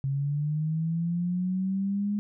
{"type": "linear sweep", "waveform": "sine", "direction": "up", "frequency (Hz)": [135.2, 207.7], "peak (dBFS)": -25, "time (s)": [0.04, 2.19], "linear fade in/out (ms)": 0, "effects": []}